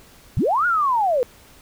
sine linear two-way sweep, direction up then down, 68 to 1464 to 466.6 Hz, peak -16 dBFS, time 0.37-1.23 s, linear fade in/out 0 ms, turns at 0.66 s, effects pink hiss -49 dBFS RMS until 1.61 s

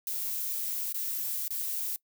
violet noise with dropouts, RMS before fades -33 dBFS, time 0.07-1.96 s, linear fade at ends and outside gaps 1 ms, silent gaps 0.925-0.944 / 1.48-1.506 s, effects noise-tail reverb RT60 0.1 s tail -22 dB re dry

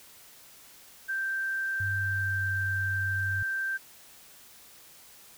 sine tone, 1568 Hz, G6, in tune, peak -28 dBFS, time 1.08-3.78 s, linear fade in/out 20 ms
sine tone with pitch glide, 99 to 97.3 Hz, G2 to G2, +18 to -12 cents, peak -31 dBFS, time 1.8-3.43 s, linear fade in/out 5 ms, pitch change -30 cents, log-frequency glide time 1.98-2.46 s
effects white hiss -53 dBFS RMS until 5.37 s

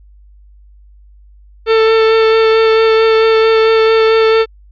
45% pulse tone with vibrato, 445.2 Hz, A4, 20 cents sharp, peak -7 dBFS, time 1.66-4.46 s, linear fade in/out 50 ms, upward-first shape sine, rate 4.5 Hz, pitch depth 11 cents each way, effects added 50 Hz sine -39 dBFS peak until 4.71 s + resampled to 11025 Hz

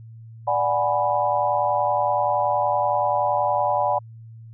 sine chord, G# half-diminished seventh, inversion second, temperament equal, 587.3 / 740 / 830.6 / 987.8 Hz, D5 / F#5 / G#5 / B5, 0 / 0 / 0 / 0 cents, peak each -24 dBFS, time 0.47-3.99 s, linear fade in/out 10 ms, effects added 113 Hz sine -39 dBFS peak until 4.53 s

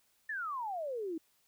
sine exponential sweep, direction down, 1821 to 310 Hz, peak -35 dBFS, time 0.29-1.18 s, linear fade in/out 5 ms, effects white hiss -72 dBFS RMS until 1.47 s

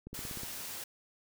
click train, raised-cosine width 3 ms, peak -31 dBFS, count 7, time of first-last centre 0.07-0.434 s, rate 16.5 Hz
white noise, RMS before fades -42 dBFS, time 0.14-0.84 s, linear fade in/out 5 ms
effects none

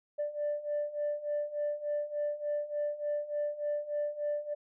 sine beating tone pair, 587.3 / 590.7 Hz, D5 / D5, 0 / +10 cents, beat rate 3.4 Hz, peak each -35 / -32 dBFS, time 0.18-4.55 s, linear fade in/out 20 ms, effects tanh soft clip ceiling -26 dBFS

